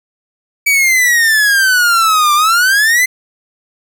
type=exponential two-way sweep; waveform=45% pulse; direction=down then up; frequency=2302 to 1174.7 to 2070 Hz; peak=-8 dBFS; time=0.66-3.06 s; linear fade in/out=10 ms; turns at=2.34 s; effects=none